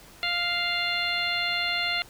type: harmonic tone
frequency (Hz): 698.5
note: F5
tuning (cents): 0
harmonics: 1 / 2 / 3 / 4 / 5 / 6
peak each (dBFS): -35 / -33 / -29 / -31 / -33 / -32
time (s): 0.23-2.02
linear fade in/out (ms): 0
effects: pink hiss -50 dBFS RMS until 2.09 s